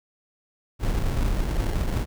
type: noise with sample-and-hold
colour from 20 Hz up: brown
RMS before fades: -24 dBFS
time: 0.79-2.06 s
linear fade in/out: 50 ms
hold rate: 1225 Hz
effects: none